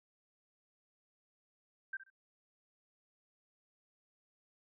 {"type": "tone with echo", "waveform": "sine", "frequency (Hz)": 1568, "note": "G6", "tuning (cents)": 0, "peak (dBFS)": -37, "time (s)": [1.93, 1.97], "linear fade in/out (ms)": 5, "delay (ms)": 66, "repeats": 2, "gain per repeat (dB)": -13, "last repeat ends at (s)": 2.102, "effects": []}